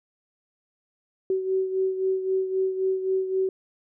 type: beating tone pair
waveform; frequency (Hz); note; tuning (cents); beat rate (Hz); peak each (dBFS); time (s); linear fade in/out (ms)
sine; 378.3 / 382.1; F#4 / G4; +38 / -44; 3.8; -23 / -30; 1.3-3.49; 2
effects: none